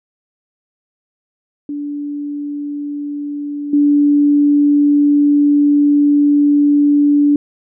sine tone with level steps, 290.2 Hz, D4, 21 cents flat, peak -20 / -8 dBFS, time 1.69-7.36 s, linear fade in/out 2 ms, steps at 3.73 s, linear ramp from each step 5 ms, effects none

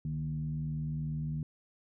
sine tone with frequency modulation, 151.5 Hz, D#3, 46 cents flat, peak -32 dBFS, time 0.05-1.43 s, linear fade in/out 2 ms, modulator 82.7 Hz, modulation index 0.6, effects none

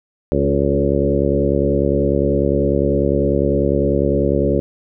harmonic tone with a mistuned harmonic, 70 Hz, C#2, 18 cents sharp, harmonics 1 / 2 / 3 / 4 / 5 / 6 / 7 / 8, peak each -22 / -22 / -22 / -22 / -22 / -22 / -22 / -22 dBFS, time 0.32-4.6 s, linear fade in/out 0 ms, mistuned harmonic 5, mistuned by +16 cents, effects none

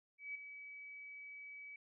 sine tone with ADSR envelope, 2283 Hz, D7, 50 cents flat, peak -40 dBFS, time 0.18-1.76 s, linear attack 170 ms, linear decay 7 ms, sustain -9 dB, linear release 3 ms, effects none

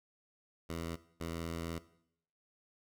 10% pulse tone bursts at uneven times, 83.2 Hz, E2, 17 cents sharp, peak -30 dBFS, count 2, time 0.69-0.96 / 1.2-1.79 s, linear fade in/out 10 ms, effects noise-tail reverb RT60 0.7 s tail -17 dB re dry

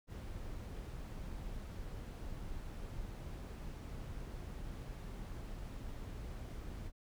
brown noise, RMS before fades -45 dBFS, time 0.07-6.92 s, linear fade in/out 50 ms, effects none

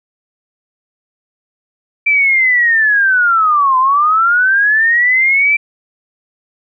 sine linear two-way sweep, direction down then up, 2349 to 1015 to 2349 Hz, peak -8 dBFS, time 2.06-5.57 s, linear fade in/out 10 ms, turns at 3.78 s, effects none

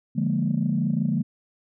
sine chord, Bb dominant seventh, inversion first, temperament equal, 146.83 / 174.61 / 207.7 / 233.1 Hz, D3 / F3 / Ab3 / Bb3, 0 / 0 / 0 / 0 cents, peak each -26 dBFS, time 0.15-1.23 s, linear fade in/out 20 ms, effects tanh soft clip ceiling -12 dBFS

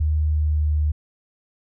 sine tone with pitch glide, 76.7 to 75.51 Hz, D#2 to D2, -24 to +49 cents, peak -17 dBFS, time 0-0.92 s, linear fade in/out 10 ms, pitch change -27 cents, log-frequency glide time 0.18-0.79 s, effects none

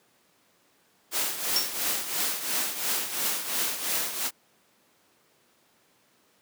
white noise with tremolo, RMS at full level -26 dBFS, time 1.11-4.31 s, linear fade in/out 50 ms, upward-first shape triangle, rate 2.9 Hz, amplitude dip 70%
sine tone with exponential decay, 5480 Hz, F8, 34 cents flat, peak -19 dBFS, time 1.56-1.74 s, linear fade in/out 2 ms, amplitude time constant 38 ms
effects pink hiss -64 dBFS RMS until 6.41 s + high-pass 200 Hz 12 dB/octave

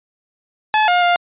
sawtooth tone with pitch steps, 860 / 711 / 702 Hz, A5 / F5 / F5, -40 / +31 / +9 cents, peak -8 dBFS, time 0.74-1.16 s, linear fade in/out 0 ms, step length 140 ms, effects resampled to 8000 Hz

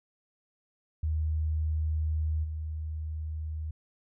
sine tone with level steps, 78 Hz, D#2, 5 cents sharp, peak -26 / -32 dBFS, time 1.03-3.71 s, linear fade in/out 5 ms, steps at 2.43 s, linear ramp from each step 20 ms, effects none

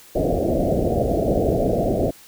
white low-pass noise, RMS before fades -20 dBFS, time 0.15-2.11 s, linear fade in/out 10 ms, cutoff 700 Hz, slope 96 dB/octave, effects white hiss -47 dBFS RMS until 2.27 s

